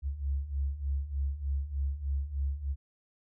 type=beating tone pair; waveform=sine; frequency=67.4 / 70.7 Hz; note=C#2 / C#2; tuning=-48 / +35 cents; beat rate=3.3 Hz; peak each=-35 / -31 dBFS; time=0.02-2.76 s; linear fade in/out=50 ms; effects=none